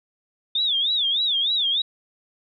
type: tone with vibrato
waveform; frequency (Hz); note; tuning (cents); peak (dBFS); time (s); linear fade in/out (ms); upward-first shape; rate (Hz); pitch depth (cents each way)
sine; 3532; A7; +6; -19; 0.55-1.82; 5; sine; 3.3; 180
effects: none